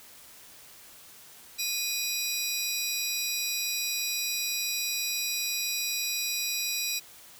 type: tone cluster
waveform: 25% pulse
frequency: 2467 / 3946 / 5660 Hz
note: D#7 / B7 / F8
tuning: -15 / -2 / +22 cents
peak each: -29 dBFS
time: 1.58-7 s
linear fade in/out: 20 ms
effects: white hiss -51 dBFS RMS until 7.39 s